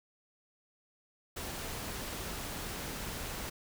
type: noise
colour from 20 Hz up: pink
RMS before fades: -40 dBFS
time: 1.36-3.5 s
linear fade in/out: 10 ms
effects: none